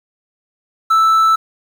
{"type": "tone", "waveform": "triangle", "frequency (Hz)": 1318.5, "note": "E6", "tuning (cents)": 0, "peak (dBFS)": -7, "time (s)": [0.9, 1.36], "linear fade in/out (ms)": 10, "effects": ["7-bit"]}